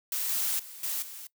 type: noise with level steps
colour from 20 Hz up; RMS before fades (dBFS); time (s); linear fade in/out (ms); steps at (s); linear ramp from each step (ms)
blue; -31 / -29 / -45 / -32 / -43; 0.12-1.27; 2; 0.29 / 0.59 / 0.83 / 1.02; 5
effects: noise-tail reverb RT60 0.1 s tail -21 dB re dry